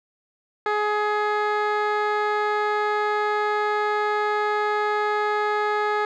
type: tone with low-pass filter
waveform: 15% pulse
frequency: 420 Hz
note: G#4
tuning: 19 cents sharp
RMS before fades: -23 dBFS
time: 0.66-6.05 s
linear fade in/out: 2 ms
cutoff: 2300 Hz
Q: 0.91
effects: none